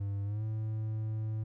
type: tone with pitch glide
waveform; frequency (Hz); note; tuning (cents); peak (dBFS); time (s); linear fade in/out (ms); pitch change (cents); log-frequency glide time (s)
triangle; 100.1 to 109.16; G2 to A2; +37 to -13; -30; 0-1.44; 10; +150; 0.24-0.43
effects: none